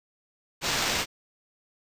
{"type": "noise with sample-and-hold", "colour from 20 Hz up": "white", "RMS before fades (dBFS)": -27, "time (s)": [0.61, 1.06], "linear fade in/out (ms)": 50, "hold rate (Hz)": 11025, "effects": ["resampled to 32000 Hz"]}